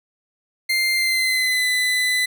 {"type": "tone with pitch glide", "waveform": "30% pulse", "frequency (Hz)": [2100, 2003], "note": ["C7", "B6"], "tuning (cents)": [6, 24], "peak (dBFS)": -15, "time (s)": [0.69, 2.26], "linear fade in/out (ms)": 10, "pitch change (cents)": -82, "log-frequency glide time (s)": [0.93, 1.67], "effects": []}